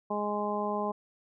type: harmonic tone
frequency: 207.7 Hz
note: G#3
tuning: in tune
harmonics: 1 / 2 / 3 / 4 / 5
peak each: -35 / -35 / -35 / -35 / -35 dBFS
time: 0.1-0.92 s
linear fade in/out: 10 ms
effects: none

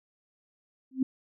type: tone with exponential growth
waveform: sine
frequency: 261.6 Hz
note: C4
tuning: in tune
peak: -19 dBFS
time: 0.91-1.03 s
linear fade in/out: 5 ms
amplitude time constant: 25 ms
effects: none

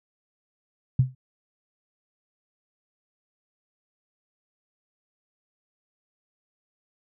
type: tone with exponential decay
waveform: sine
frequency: 129 Hz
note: C3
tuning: 24 cents flat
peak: -12 dBFS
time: 0.99-1.15 s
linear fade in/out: 5 ms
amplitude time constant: 33 ms
effects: none

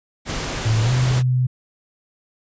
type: noise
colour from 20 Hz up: pink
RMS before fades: -26 dBFS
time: 0.25-1.23 s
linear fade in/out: 50 ms
type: tone with pitch glide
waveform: sine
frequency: 110.3 to 126.7 Hz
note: A2 to B2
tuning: +5 to +45 cents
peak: -15 dBFS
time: 0.65-1.47 s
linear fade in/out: 10 ms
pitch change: +240 cents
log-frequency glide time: 0.82-0.91 s
effects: resampled to 16000 Hz

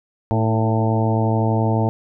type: harmonic tone with a mistuned harmonic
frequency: 111.6 Hz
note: A2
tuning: 25 cents sharp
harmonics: 1 / 2 / 3 / 4 / 5 / 6 / 7 / 8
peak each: -18 / -23 / -26 / -27 / -29 / -27 / -29 / -27 dBFS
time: 0.31-1.89 s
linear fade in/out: 0 ms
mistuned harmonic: 3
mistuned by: -36 cents
effects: none

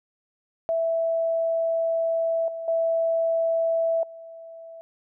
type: tone with level steps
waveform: sine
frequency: 659.3 Hz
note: E5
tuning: in tune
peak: -21 / -30 / -20 / -39 dBFS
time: 0.69-4.81 s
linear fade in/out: 0 ms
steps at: 2.48 / 2.68 / 4.03 s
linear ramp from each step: 2 ms
effects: none

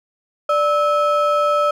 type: ring-modulated tone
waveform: triangle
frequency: 946 Hz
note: A#5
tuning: 25 cents sharp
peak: -9 dBFS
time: 0.49-1.71 s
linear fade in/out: 5 ms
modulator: 357 Hz
effects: none

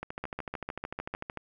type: two click trains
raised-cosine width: 0.5 ms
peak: -19 / -21 dBFS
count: 7 / 19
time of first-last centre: 0.24-1.14 / 0.03-1.373 s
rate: 6.67 / 13.4 Hz
effects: none

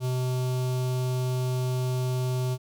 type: tone with notch filter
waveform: square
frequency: 127.2 Hz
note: C3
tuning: 48 cents flat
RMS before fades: -27 dBFS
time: 0-2.58 s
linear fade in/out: 50 ms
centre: 1800 Hz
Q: 0.99
effects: none

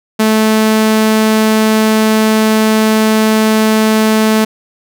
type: tone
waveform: sawtooth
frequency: 218.1 Hz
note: A3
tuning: 15 cents flat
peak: -4 dBFS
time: 0.19-4.45 s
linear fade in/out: 10 ms
effects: none

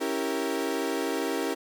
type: chord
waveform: 35% pulse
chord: C# diminished seventh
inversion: none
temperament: equal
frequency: 277.2 / 329.6 / 392 / 466.2 Hz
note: C#4 / E4 / G4 / Bb4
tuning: 0 / 0 / 0 / 0 cents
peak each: -31 dBFS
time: 0-1.55 s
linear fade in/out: 20 ms
effects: none

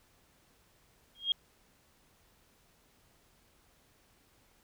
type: tone with exponential growth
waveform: sine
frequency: 3248 Hz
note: G#7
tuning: 39 cents flat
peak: -22 dBFS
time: 1.15-1.32 s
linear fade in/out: 2 ms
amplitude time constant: 35 ms
effects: pink hiss -67 dBFS RMS until 4.63 s

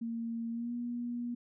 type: tone with pitch glide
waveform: sine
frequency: 230.4 to 240.2 Hz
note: A#3 to B3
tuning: -20 to -48 cents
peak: -34 dBFS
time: 0.01-1.35 s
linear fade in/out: 10 ms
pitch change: +72 cents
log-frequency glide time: 0.51-0.73 s
effects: none

